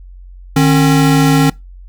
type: tone pair together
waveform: square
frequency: 152.32 / 271.4 Hz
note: D#3 / C#4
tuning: -36 / -36 cents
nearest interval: minor seventh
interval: 1000 cents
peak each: -11 dBFS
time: 0.56-1.5 s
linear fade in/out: 5 ms
effects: noise-tail reverb RT60 0.2 s tail -23 dB re dry + added 45 Hz sine -32 dBFS peak until 1.88 s